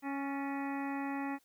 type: harmonic tone with a mistuned harmonic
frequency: 277.2 Hz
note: C#4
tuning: in tune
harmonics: 1 / 2 / 3 / 4 / 5 / 6 / 7 / 8 / 9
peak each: -36 / -50 / -41 / -48 / -50 / -52 / -47 / -56 / -51 dBFS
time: 0.02-1.39 s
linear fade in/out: 50 ms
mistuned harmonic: 6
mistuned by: +82 cents
effects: white hiss -71 dBFS RMS until 1.44 s